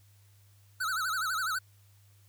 square tone with vibrato, 1392 Hz, F6, 6 cents flat, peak -30 dBFS, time 0.8-1.59 s, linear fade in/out 10 ms, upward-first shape sine, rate 12 Hz, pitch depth 170 cents each way, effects added 100 Hz sine -58 dBFS peak until 2.28 s + white hiss -67 dBFS RMS until 2.28 s

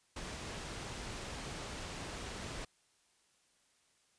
pink low-pass noise, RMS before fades -44 dBFS, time 0.16-2.65 s, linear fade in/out 5 ms, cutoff 8400 Hz, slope 12 dB/octave, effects white hiss -72 dBFS RMS until 4.18 s + resampled to 22050 Hz

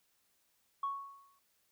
sine tone with exponential decay, 1108.7 Hz, C#6, in tune, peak -30 dBFS, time 0.83-1.39 s, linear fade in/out 5 ms, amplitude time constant 120 ms, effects tanh soft clip ceiling -28 dBFS + white hiss -75 dBFS RMS until 1.71 s

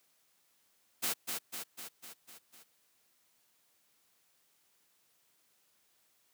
white noise with echo, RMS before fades -33 dBFS, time 1.02-1.14 s, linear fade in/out 20 ms, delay 250 ms, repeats 6, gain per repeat -4 dB, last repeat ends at 2.64 s, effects white hiss -72 dBFS RMS until 6.33 s + high-pass 100 Hz 12 dB/octave

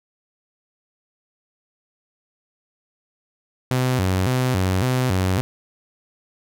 sawtooth tone with vibrato, 109.2 Hz, A2, 13 cents flat, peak -14 dBFS, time 3.71-5.41 s, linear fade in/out 0 ms, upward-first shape square, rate 1.8 Hz, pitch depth 270 cents each way, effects none

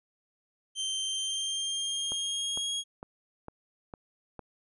sawtooth tone with pitch glide, 3130 to 3288 Hz, G7 to G#7, -3 to -18 cents, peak -27 dBFS, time 0.75-2.84 s, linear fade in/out 50 ms, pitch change +85 cents, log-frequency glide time 1.01-2.72 s
click train, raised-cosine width 1 ms, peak -27 dBFS, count 6, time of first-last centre 2.12-4.393 s, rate 2.2 Hz
effects resampled to 24000 Hz

